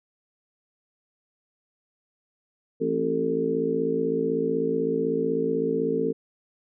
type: harmonic tone with a mistuned harmonic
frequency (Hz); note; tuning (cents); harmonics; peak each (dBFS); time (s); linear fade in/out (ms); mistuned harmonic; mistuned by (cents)
56; A1; +31; 3 / 4 / 5 / 6 / 7 / 8; -34 / -33 / -29 / -35 / -30 / -25; 2.8-6.13; 20; 5; -67
effects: none